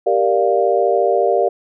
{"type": "chord", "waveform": "sine", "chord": "G minor seventh", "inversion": "none", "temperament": "equal", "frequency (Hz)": [392, 466.2, 587.3, 698.5], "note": ["G4", "Bb4", "D5", "F5"], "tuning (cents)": [0, 0, 0, 0], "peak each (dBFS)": -18, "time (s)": [0.06, 1.49], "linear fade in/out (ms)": 10, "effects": []}